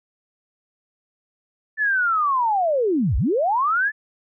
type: linear two-way sweep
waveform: sine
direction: down then up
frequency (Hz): 1767 to 44.98 to 1767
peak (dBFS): -17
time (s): 1.77-3.92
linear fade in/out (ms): 50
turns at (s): 3.17
effects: none